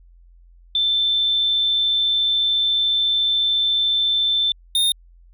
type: tone pair in turn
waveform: sine / square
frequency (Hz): 3543 / 3659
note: A7 / A#7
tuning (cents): +11 / -33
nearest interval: minor second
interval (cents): 56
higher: second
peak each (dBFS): -16 / -16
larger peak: neither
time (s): 0.75-4.52 / 4.75-4.92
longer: first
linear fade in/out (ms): 2
effects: added 43 Hz sine -46 dBFS peak until 5.33 s